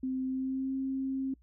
sine tone with pitch glide, 260.3 to 266.7 Hz, C4 to C4, -9 to +33 cents, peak -30 dBFS, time 0.03-1.34 s, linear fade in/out 5 ms, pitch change +42 cents, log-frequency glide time 0.25-0.74 s, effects noise-tail reverb RT60 0.1 s tail -25 dB re dry + added 60 Hz sine -59 dBFS peak until 1.42 s

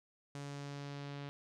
sawtooth tone with low-pass filter sweep, 142.1 Hz, C#3, 43 cents sharp, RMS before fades -45 dBFS, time 0.35-1.29 s, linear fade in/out 0 ms, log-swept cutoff 7600 to 3700 Hz, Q 1.4, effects none

